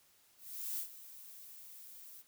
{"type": "noise with ADSR envelope", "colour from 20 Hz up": "violet", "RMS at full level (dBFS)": -38, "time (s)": [0.37, 2.23], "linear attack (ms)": 410, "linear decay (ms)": 96, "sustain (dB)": -15, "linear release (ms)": 31, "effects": ["white hiss -68 dBFS RMS until 2.27 s"]}